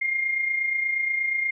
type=tone with amplitude modulation; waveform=sine; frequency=2122 Hz; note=C7; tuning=24 cents sharp; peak=-20 dBFS; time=0.01-1.51 s; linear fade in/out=10 ms; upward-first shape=sine; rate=28.4 Hz; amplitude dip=50%; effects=none